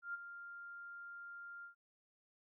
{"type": "tone with ADSR envelope", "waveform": "sine", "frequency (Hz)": 1396.9, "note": "F6", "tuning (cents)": 0, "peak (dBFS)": -38, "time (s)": [0.02, 1.75], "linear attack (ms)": 120, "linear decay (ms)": 23, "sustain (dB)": -10, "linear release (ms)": 110, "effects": []}